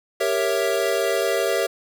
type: chord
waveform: square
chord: G diminished seventh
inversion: none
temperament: equal with one note detuned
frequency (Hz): 394.7 / 466.2 / 554.4 / 659.3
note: G4 / Bb4 / Db5 / Fb5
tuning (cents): +12 / 0 / 0 / 0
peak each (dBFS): -26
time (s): 0.2-1.67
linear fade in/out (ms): 10
effects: none